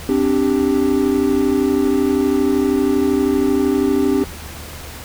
triangle chord, C suspended second, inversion none, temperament just, 261.6 / 294.3 / 392.4 Hz, C4 / D4 / G4, 0 / +4 / +2 cents, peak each -16 dBFS, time 0.09-4.24 s, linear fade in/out 2 ms, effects added 76 Hz sine -35 dBFS peak until 5.04 s + pink hiss -34 dBFS RMS until 5.04 s

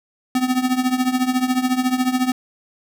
square tone with tremolo, 254.3 Hz, C4, 49 cents flat, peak -14 dBFS, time 0.35-2.32 s, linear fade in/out 2 ms, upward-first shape triangle, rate 14 Hz, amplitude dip 85%, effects none

